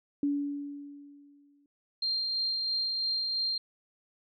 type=tone with exponential decay; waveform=sine; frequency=285.9 Hz; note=D4; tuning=46 cents flat; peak=-24 dBFS; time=0.23-1.66 s; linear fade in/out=2 ms; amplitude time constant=310 ms
type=tone with tremolo; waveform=sine; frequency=4186 Hz; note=C8; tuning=in tune; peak=-27 dBFS; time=2.02-3.58 s; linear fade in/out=5 ms; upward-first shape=sine; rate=3 Hz; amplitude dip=25%
effects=none